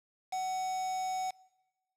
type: tone with quantisation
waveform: triangle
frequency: 750 Hz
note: F#5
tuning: 23 cents sharp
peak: -30 dBFS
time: 0.32-1.31 s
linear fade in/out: 10 ms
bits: 7
effects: noise-tail reverb RT60 1.0 s tail -23 dB re dry + low-pass 9000 Hz 12 dB/octave